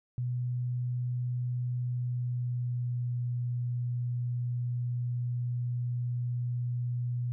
sine tone with pitch glide, 123.47 to 121.98 Hz, B2 to B2, 0 to -21 cents, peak -29 dBFS, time 0.18-7.32 s, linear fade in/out 0 ms, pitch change -21 cents, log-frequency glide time 1.78-3.2 s, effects none

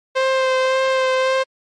sawtooth tone with vibrato, 523.3 Hz, C5, in tune, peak -11 dBFS, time 0.15-1.44 s, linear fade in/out 20 ms, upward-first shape sine, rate 1.8 Hz, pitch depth 15 cents each way, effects low-pass 4000 Hz 12 dB/octave + MP3 48 kbps

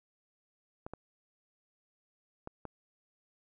clicks, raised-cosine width 1 ms, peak -27 dBFS, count 4, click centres 0.865 / 0.936 / 2.474 / 2.653 s, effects none

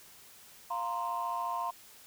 sine chord, F suspended fourth, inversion none, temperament equal, 698.5 / 932.3 / 1046.5 Hz, F5 / Bb5 / C6, 0 / 0 / 0 cents, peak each -37 / -35 / -34 dBFS, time 0.7-1.71 s, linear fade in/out 10 ms, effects tanh soft clip ceiling -25 dBFS + white hiss -55 dBFS RMS until 2.06 s

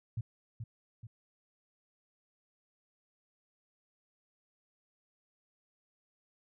sine tone with echo, 113.9 Hz, A#2, 40 cents flat, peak -32 dBFS, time 0.17-0.21 s, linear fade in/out 5 ms, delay 430 ms, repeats 2, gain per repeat -6 dB, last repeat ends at 1.07 s, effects none

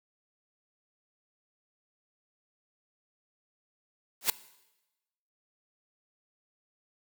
white noise with exponential growth, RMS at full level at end -20 dBFS, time 4.21-4.3 s, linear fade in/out 2 ms, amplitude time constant 19 ms, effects noise-tail reverb RT60 1.0 s tail -18 dB re dry + high-pass 200 Hz 12 dB/octave

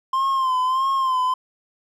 triangle tone with vibrato, 1046.5 Hz, C6, in tune, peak -16 dBFS, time 0.13-1.34 s, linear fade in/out 5 ms, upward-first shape sine, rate 1.6 Hz, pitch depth 58 cents each way, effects none

